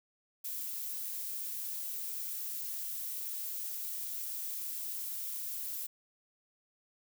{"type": "noise", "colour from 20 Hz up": "violet", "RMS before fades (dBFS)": -39, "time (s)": [0.44, 5.87], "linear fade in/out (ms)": 10, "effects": []}